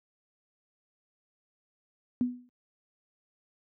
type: tone with exponential decay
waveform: sine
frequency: 246.9 Hz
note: B3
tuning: in tune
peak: -21 dBFS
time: 2.21-2.49 s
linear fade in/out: 0 ms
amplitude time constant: 59 ms
effects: high-pass 80 Hz 12 dB/octave